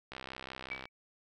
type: click train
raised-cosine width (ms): 0.3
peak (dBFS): -26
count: 49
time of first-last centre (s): 0.12-0.855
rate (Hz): 65.3
type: tone with exponential decay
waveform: sine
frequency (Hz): 2289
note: D7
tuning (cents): -45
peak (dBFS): -33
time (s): 0.71-0.89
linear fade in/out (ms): 5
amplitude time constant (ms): 39
effects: none